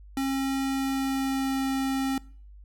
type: tone with pitch glide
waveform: square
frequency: 270.1 to 267.9 Hz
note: C#4 to C4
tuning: -45 to +41 cents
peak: -26 dBFS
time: 0.17-2.18 s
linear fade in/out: 2 ms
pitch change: -14 cents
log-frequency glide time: 0.64-1.64 s
effects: noise-tail reverb RT60 0.5 s tail -23 dB re dry + added 50 Hz sine -45 dBFS peak until 2.64 s